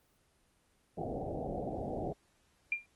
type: low-pass noise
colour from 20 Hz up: white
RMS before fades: -38 dBFS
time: 0.97-2.13 s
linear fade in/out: 10 ms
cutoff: 770 Hz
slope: 96 dB/octave
type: tone with exponential decay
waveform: sine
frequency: 2390 Hz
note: D7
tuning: 30 cents sharp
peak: -26 dBFS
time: 2.72-2.86 s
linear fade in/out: 2 ms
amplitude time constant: 29 ms
effects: pink hiss -71 dBFS RMS until 2.95 s + Opus 24 kbps